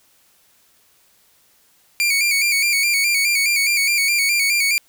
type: tone with vibrato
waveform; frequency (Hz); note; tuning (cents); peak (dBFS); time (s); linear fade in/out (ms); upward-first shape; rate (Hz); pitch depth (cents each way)
sawtooth; 2302; D7; -35; -12; 2-4.78; 0; square; 4.8; 59
effects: white hiss -57 dBFS RMS until 4.88 s